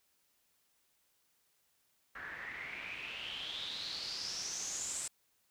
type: noise with low-pass filter sweep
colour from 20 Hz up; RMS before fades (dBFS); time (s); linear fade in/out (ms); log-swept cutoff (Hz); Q
white; -42; 2.15-5.08; 5; 1600 to 8100; 7.1
effects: white hiss -75 dBFS RMS until 5.5 s